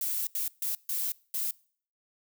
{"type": "noise bursts at uneven times", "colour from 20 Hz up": "violet", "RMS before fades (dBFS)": -31, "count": 5, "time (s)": [[0.01, 0.27], [0.35, 0.48], [0.62, 0.75], [0.89, 1.12], [1.34, 1.51]], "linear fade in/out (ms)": 2, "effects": ["noise-tail reverb RT60 0.5 s tail -24 dB re dry"]}